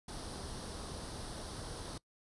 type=noise with comb filter; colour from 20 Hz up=pink; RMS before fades=-44 dBFS; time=0.08-1.98 s; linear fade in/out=5 ms; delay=0.21 ms; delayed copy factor=+0.6; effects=noise-tail reverb RT60 0.1 s tail -22 dB re dry + resampled to 24000 Hz